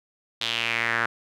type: tone with band-pass filter sweep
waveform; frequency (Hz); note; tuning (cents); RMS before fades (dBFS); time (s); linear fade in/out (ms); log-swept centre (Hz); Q
sawtooth; 115.6; A#2; -14; -26; 0.41-1.06; 5; 3600 to 1500; 3.7
effects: none